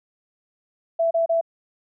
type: tone bursts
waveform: sine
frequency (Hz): 664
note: E5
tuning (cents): +12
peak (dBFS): -17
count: 3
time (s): 0.99-1.412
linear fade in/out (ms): 10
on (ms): 120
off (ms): 31
effects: none